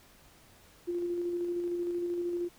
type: tone with tremolo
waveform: sine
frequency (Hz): 348.8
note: F4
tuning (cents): -2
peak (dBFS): -29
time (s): 0.87-2.49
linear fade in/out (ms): 20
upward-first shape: square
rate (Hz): 13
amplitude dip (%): 25
effects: pink hiss -59 dBFS RMS until 2.58 s

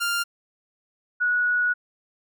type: tone pair in turn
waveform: sawtooth / sine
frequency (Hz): 1396.9 / 1463.2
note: F6 / F#6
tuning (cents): 0 / -20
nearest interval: minor second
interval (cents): 80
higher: second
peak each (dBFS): -19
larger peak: neither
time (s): 0-0.24 / 1.2-1.74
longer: second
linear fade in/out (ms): 20
effects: none

